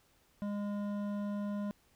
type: tone with hard clipping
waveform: triangle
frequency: 204.5 Hz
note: G#3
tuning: 26 cents flat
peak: -36 dBFS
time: 0.42-1.71 s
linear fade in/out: 0 ms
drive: 15 dB
effects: pink hiss -69 dBFS RMS until 1.95 s